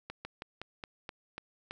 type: slowing click train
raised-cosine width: 0.3 ms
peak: -24 dBFS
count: 8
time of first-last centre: 0.1-1.71 s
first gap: 150 ms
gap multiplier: 1.14
effects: none